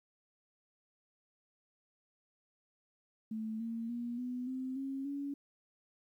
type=tone with pitch steps; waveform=sine; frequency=219.6 / 228.9 / 238.6 / 248.8 / 259.3 / 270.4 / 281.8 Hz; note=A3 / A#3 / A#3 / B3 / C4 / C#4 / C#4; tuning=-3 / -31 / +41 / +13 / -15 / -43 / +29 cents; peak=-36 dBFS; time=3.31-5.34 s; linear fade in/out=5 ms; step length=290 ms; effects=12-bit